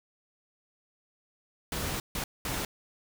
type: noise bursts at uneven times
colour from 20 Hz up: pink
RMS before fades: -33 dBFS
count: 3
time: 1.72-2 / 2.15-2.24 / 2.45-2.65 s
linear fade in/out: 2 ms
effects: none